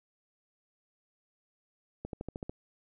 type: accelerating click train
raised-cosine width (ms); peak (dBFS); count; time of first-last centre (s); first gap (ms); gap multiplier
2; -24; 7; 2.05-2.495; 82; 0.96
effects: none